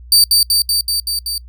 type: tone with echo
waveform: sawtooth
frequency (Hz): 4625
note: D8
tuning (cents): -27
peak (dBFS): -4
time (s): 0.12-0.24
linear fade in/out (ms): 2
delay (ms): 190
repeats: 6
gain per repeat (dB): -2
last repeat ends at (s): 1.38
effects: noise-tail reverb RT60 0.1 s tail -24 dB re dry + added 60 Hz sine -34 dBFS peak until 1.48 s